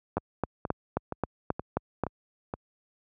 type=two click trains; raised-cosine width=1 ms; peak=-18 / -12 dBFS; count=6 / 8; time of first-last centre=0.18-2.538 / 0.17-2.037 s; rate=2.12 / 3.75 Hz; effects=high-pass 60 Hz 12 dB/octave